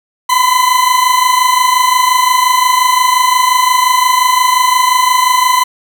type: tone pair together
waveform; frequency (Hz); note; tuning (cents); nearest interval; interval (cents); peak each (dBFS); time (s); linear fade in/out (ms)
40% pulse; 997 / 1022.7; B5 / C6; +16 / -40; unison; 44; -10; 0.29-5.64; 10
effects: 7-bit

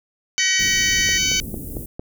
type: harmonic tone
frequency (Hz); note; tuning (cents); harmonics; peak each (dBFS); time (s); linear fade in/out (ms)
756; F#5; +37; 2 / 3 / 4 / 5 / 6 / 7 / 8 / 9; -33 / -24 / -23 / -32 / -26 / -33 / -22 / -29; 0.38-1.4; 0
type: tone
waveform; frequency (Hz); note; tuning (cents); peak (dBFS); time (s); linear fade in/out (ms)
triangle; 1896; A#6; +29; -20; 0.39-1.18; 10
type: band-stop noise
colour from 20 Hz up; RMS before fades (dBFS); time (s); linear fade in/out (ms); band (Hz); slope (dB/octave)
pink; -31; 0.59-1.86; 5; 380 to 11000; 24
type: click train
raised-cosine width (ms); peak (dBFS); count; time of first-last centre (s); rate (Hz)
2; -16; 5; 1.09-1.995; 4.42
effects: none

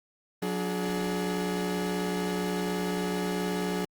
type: tone cluster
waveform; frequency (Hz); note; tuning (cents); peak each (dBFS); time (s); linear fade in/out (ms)
35% pulse; 181.8 / 292.9 / 422.3; F#3 / D4 / G#4; -30 / -5 / +29; -29 / -34 / -31; 0.42-3.85; 5
effects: Opus 32 kbps

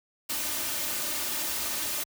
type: noise with comb filter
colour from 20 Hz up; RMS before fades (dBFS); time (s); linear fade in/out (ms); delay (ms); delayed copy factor
white; -31; 0.29-2.04; 10; 3.3; +0.6
effects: high-pass 60 Hz 12 dB/octave

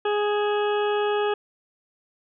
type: harmonic tone with a mistuned harmonic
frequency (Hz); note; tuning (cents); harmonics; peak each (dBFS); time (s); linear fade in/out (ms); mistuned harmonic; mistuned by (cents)
415.3; G#4; 0; 1 / 2 / 3 / 4 / 6 / 7 / 8; -22 / -28 / -32 / -34 / -38 / -39 / -40; 0.05-1.34; 5; 6; +46
effects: none

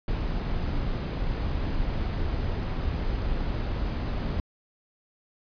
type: noise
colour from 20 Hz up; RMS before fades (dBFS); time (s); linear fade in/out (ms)
brown; -28; 0.08-4.4; 2
effects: resampled to 11025 Hz

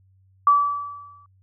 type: tone with exponential decay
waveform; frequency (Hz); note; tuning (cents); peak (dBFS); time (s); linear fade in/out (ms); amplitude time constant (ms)
sine; 1153; D6; -32; -10; 0.47-1.26; 2; 170
effects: added 95 Hz sine -55 dBFS peak until 1.42 s

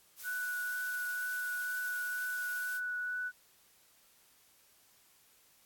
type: noise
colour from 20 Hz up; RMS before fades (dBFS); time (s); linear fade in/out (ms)
blue; -46; 0.16-2.81; 50
type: tone with vibrato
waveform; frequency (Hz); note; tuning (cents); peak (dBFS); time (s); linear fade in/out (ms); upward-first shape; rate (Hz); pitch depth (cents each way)
sine; 1480; F#6; 0; -34; 0.23-3.32; 50; triangle; 2.1; 11
effects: white hiss -65 dBFS RMS until 5.65 s + AAC 64 kbps

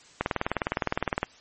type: click train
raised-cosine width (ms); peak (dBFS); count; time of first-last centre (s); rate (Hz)
0.5; -9; 21; 0.21-1.23; 19.6
effects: white hiss -54 dBFS RMS until 1.4 s + MP3 32 kbps

